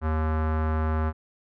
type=tone with low-pass filter; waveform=square; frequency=78.5 Hz; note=D#2; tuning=16 cents sharp; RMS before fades=-25 dBFS; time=0.01-1.13 s; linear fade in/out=50 ms; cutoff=1300 Hz; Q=2.3; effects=none